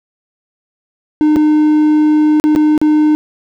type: tone with dropouts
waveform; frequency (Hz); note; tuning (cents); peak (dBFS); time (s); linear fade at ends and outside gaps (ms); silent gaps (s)
triangle; 304.3; D#4; -38; -5; 1.21-3.15; 0; 1.36-1.366 / 2.399-2.44 / 2.551-2.56 / 2.778-2.815
effects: none